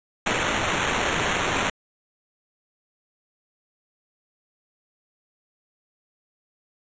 blue noise with sample-and-hold, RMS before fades -24 dBFS, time 0.26-1.7 s, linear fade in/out 5 ms, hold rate 4900 Hz, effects resampled to 16000 Hz

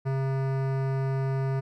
sine tone with hard clipping, 134.4 Hz, C3, 47 cents sharp, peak -27 dBFS, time 0.05-1.61 s, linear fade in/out 20 ms, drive 18 dB, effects none

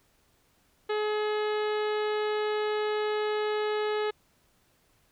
harmonic tone, 424 Hz, G#4, 36 cents sharp, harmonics 1 / 2 / 3 / 4 / 5 / 6 / 7 / 8 / 9 / 10, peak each -27 / -36 / -38 / -40 / -43 / -47 / -45 / -48 / -48 / -52 dBFS, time 0.89-4.11 s, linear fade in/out 10 ms, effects pink hiss -67 dBFS RMS until 5.11 s

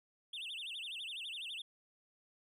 triangle tone with vibrato, 3105 Hz, G7, 17 cents flat, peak -40 dBFS, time 0.33-1.62 s, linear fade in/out 5 ms, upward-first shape sine, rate 12 Hz, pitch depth 290 cents each way, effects resampled to 32000 Hz

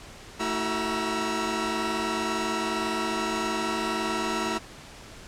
sawtooth tone cluster, 222.9 / 324.6 / 373.4 / 952 / 1333 Hz, A3 / E4 / F#4 / A#5 / E6, +23 / -27 / +16 / +36 / +19 cents, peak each -29 dBFS, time 0.39-4.59 s, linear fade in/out 20 ms, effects pink hiss -45 dBFS RMS until 5.27 s + low-pass 8000 Hz 12 dB/octave

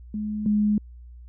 sine tone pair in turn, 211.6 / 209.4 Hz, G#3 / G#3, +33 / +15 cents, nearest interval unison, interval 18 cents, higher first, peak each -26 / -18 dBFS, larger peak second, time 0.14-0.46 / 0.46-0.78 s, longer neither, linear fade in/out 2 ms, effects added 60 Hz sine -41 dBFS peak until 1.28 s

